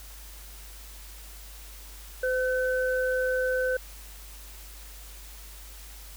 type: tone pair together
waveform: sine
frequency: 512 / 1521 Hz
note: C5 / F#6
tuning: -38 / +47 cents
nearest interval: octave + perfect fifth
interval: 1885 cents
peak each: -25 / -29 dBFS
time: 2.23-3.77 s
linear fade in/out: 5 ms
effects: added 50 Hz sine -44 dBFS peak until 6.16 s + white hiss -48 dBFS RMS until 6.16 s